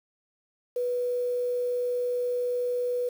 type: tone with quantisation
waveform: sine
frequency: 491.4 Hz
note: B4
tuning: 9 cents flat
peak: -25 dBFS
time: 0.76-3.09 s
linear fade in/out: 5 ms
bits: 8
effects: none

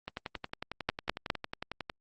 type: two click trains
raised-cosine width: 0.3 ms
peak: -20 / -11 dBFS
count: 21 / 3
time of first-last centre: 0.08-1.898 / 0.89-1.302 s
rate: 11 / 4.86 Hz
effects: Opus 24 kbps

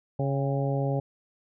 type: harmonic tone with a mistuned harmonic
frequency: 138.6 Hz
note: C#3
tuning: in tune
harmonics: 1 / 2 / 3 / 4 / 5 / 6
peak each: -26 / -34 / -34 / -32 / -38 / -38 dBFS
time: 0.19-1 s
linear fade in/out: 5 ms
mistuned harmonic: 6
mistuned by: -55 cents
effects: none

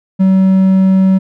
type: tone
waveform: triangle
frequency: 190 Hz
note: F#3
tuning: 46 cents sharp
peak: -4 dBFS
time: 0.19-1.19 s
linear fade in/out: 20 ms
effects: none

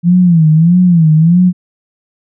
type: tone with vibrato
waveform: sine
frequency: 167.9 Hz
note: E3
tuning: 32 cents sharp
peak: -4 dBFS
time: 0.03-1.53 s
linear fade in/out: 50 ms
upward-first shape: sine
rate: 1.6 Hz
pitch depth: 140 cents each way
effects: none

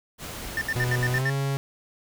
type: noise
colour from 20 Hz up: pink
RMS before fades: -36 dBFS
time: 0.18-1.24 s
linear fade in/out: 50 ms
type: tone bursts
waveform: triangle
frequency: 1794 Hz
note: A6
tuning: 33 cents sharp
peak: -22 dBFS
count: 7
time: 0.57-1.298 s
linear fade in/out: 2 ms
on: 44 ms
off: 70 ms
type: tone with pitch glide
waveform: 45% pulse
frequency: 123.47 to 137.79 Hz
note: B2 to C#3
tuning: 0 to -10 cents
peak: -24 dBFS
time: 0.76-1.57 s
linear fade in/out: 0 ms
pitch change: +190 cents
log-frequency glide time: 1.09-1.31 s
effects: none

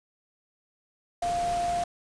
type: tone in noise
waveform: sine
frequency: 698.5 Hz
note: F5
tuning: in tune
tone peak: -25 dBFS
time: 1.22-1.84 s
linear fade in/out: 5 ms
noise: pink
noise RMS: -38 dBFS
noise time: 1.22-1.84 s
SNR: +10 dB
effects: resampled to 22050 Hz

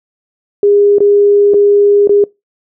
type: tone with dropouts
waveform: sine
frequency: 407.5 Hz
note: G#4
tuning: 33 cents flat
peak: -5 dBFS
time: 0.63-2.24 s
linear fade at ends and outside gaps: 2 ms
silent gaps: 0.984-1.004 / 1.537-1.542 / 2.074-2.093 s
effects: noise-tail reverb RT60 0.2 s tail -23 dB re dry

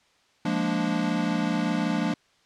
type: chord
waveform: square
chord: Bb dominant seventh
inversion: second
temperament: equal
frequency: 174.61 / 207.7 / 233.1 / 293.7 Hz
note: F3 / Ab3 / Bb3 / D4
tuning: 0 / 0 / 0 / 0 cents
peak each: -30 dBFS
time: 0.45-2.14 s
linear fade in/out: 5 ms
effects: white hiss -63 dBFS RMS until 2.45 s + low-pass 5000 Hz 12 dB/octave

